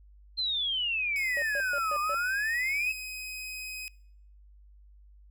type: exponential two-way sweep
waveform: sine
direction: down then up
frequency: 4186 to 1174.7 to 2630 Hz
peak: -27 dBFS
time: 0.37-2.93 s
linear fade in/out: 20 ms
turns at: 1.99 s
type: tone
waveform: sawtooth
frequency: 2519 Hz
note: D#7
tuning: 21 cents sharp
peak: -33 dBFS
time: 1.16-3.88 s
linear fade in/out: 0 ms
type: tone bursts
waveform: triangle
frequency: 576 Hz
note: D5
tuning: 34 cents flat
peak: -32 dBFS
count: 5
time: 1.37-2.145 s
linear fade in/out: 0 ms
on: 51 ms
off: 130 ms
effects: noise-tail reverb RT60 0.7 s tail -25 dB re dry + added 50 Hz sine -52 dBFS peak until 5.3 s